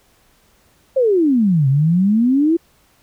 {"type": "exponential two-way sweep", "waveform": "sine", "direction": "down then up", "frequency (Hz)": [550, 130.81, 343], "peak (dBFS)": -11, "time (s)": [0.96, 2.57], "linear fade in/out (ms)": 10, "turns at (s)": 1.68, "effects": ["pink hiss -56 dBFS RMS until 3.02 s"]}